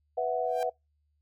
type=chord; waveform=sine; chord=B suspended fourth; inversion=none; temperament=equal; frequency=493.9 / 659.3 / 740 Hz; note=B4 / E5 / F#5; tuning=0 / 0 / 0 cents; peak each=-31 dBFS; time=0.17-0.7 s; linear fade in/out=10 ms
type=tone with exponential growth; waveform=sawtooth; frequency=792 Hz; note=G5; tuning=18 cents sharp; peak=-32 dBFS; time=0.44-0.63 s; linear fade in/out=1 ms; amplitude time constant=41 ms
effects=noise-tail reverb RT60 0.2 s tail -26 dB re dry + added 74 Hz sine -70 dBFS peak until 1.21 s